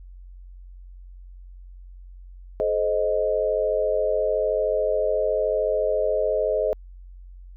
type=chord; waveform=sine; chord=A diminished; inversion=none; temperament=equal with one note detuned; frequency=429.5 / 523.3 / 622.3 Hz; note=A4 / C5 / Eb5; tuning=-42 / 0 / 0 cents; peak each=-25 / -25 / -23 dBFS; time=2.6-6.73 s; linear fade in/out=0 ms; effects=added 45 Hz sine -40 dBFS peak until 7.56 s